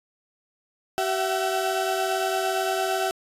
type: tone cluster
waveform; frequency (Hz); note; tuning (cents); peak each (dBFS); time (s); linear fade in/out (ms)
35% pulse; 382.4 / 667 / 756; G4 / E5 / F#5; -43 / +20 / +37; -26; 0.98-3.11; 0
effects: resampled to 32000 Hz